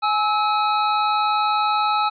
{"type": "tone pair together", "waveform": "square", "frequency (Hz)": [839.9, 1300], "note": ["G#5", "E6"], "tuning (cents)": [19, -24], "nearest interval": "minor sixth", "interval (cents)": 757, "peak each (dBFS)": -21, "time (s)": [0.02, 2.1], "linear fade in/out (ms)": 20, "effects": ["resampled to 11025 Hz"]}